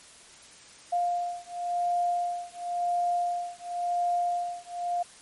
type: beating tone pair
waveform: sine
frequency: 702 / 702.94 Hz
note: F5 / F5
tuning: +9 / +11 cents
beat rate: 0.94 Hz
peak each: -29 dBFS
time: 0.92-5.03 s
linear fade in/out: 10 ms
effects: white hiss -51 dBFS RMS until 5.21 s + MP3 48 kbps